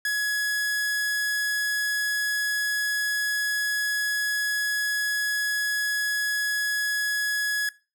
45% pulse tone, 1682 Hz, G#6, 22 cents sharp, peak -23 dBFS, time 0.05-7.69 s, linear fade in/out 2 ms, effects noise-tail reverb RT60 0.3 s tail -20 dB re dry

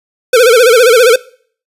square tone with vibrato, 477.2 Hz, A#4, 41 cents sharp, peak -4 dBFS, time 0.33-1.16 s, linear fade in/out 5 ms, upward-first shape sine, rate 15 Hz, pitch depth 140 cents each way, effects noise-tail reverb RT60 0.5 s tail -21 dB re dry + resampled to 32000 Hz

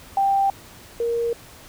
sine tone pair in turn, 787 / 468 Hz, G5 / A#4, +7 / +7 cents, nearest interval major sixth, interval 900 cents, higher first, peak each -16 / -20 dBFS, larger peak first, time 0.17-0.5 / 1-1.33 s, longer neither, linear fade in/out 2 ms, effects pink hiss -45 dBFS RMS until 1.68 s

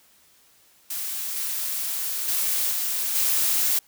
blue noise with level steps, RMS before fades -30 / -28 / -24 / -26 / -22 dBFS, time 0.9-3.79 s, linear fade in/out 5 ms, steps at 1.36 / 2.28 / 2.71 / 3.15 s, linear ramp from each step 5 ms, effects white hiss -58 dBFS RMS until 3.87 s

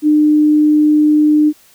sine tone, 301.8 Hz, D4, 47 cents sharp, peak -7 dBFS, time 0.02-1.53 s, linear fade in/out 50 ms, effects white hiss -48 dBFS RMS until 1.74 s

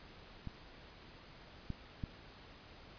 clicks, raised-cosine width 5 ms, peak -30 / -26 / -26 dBFS, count 3, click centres 0.473 / 1.703 / 2.038 s, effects pink hiss -56 dBFS RMS until 2.98 s + resampled to 11025 Hz

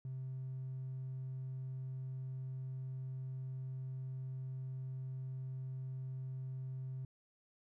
triangle tone, 130.81 Hz, C3, in tune, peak -37 dBFS, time 0.05-7.05 s, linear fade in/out 2 ms, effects tanh soft clip ceiling -37 dBFS

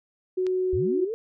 sine tone, 370 Hz, F#4, in tune, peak -22 dBFS, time 0.37-1.05 s, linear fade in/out 10 ms
click, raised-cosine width 0.2 ms, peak -23 dBFS, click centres 0.467 s
sine linear sweep, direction up, 61.74 to 469.3 Hz, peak -27 dBFS, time 0.73-1.14 s, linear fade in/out 0 ms
effects none

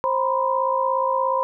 sine tone cluster, 529 / 964 / 1021 Hz, C5 / B5 / C6, +19 / -42 / -43 cents, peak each -23 dBFS, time 0.04-1.43 s, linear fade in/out 0 ms, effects none

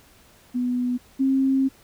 sine tone pair in turn, 247.3 / 267.5 Hz, B3 / C4, +3 / +38 cents, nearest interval minor second, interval 135 cents, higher second, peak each -21 / -17 dBFS, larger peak second, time 0.54-0.98 / 1.19-1.69 s, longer second, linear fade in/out 20 ms, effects pink hiss -54 dBFS RMS until 1.83 s

